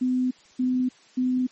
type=tone bursts; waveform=sine; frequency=253.6 Hz; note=B3; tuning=46 cents sharp; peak=-20 dBFS; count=3; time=0.01-1.47 s; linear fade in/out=10 ms; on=300 ms; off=280 ms; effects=white hiss -55 dBFS RMS until 1.51 s + MP3 32 kbps